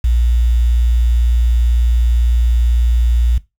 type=tone with quantisation; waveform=sine; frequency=59 Hz; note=A#1; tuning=22 cents sharp; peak=-10 dBFS; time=0.04-3.38 s; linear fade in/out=5 ms; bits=6; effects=noise-tail reverb RT60 0.2 s tail -18 dB re dry